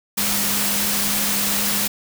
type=tone in noise; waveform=sine; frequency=203.5 Hz; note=G#3; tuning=35 cents flat; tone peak=-29 dBFS; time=0.17-1.88 s; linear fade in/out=10 ms; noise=white; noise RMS=-21 dBFS; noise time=0.17-1.88 s; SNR=-11 dB; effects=none